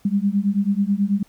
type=beating tone pair; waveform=sine; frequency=196 / 205.2 Hz; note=G3 / G#3; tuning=0 / -21 cents; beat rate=9.2 Hz; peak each=-20 dBFS; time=0.05-1.23 s; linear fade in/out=5 ms; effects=pink hiss -57 dBFS RMS until 1.28 s